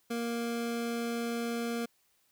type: tone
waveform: 25% pulse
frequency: 234.1 Hz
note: A#3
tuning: 8 cents sharp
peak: -28 dBFS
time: 0.1-1.86 s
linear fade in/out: 10 ms
effects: white hiss -71 dBFS RMS until 2.31 s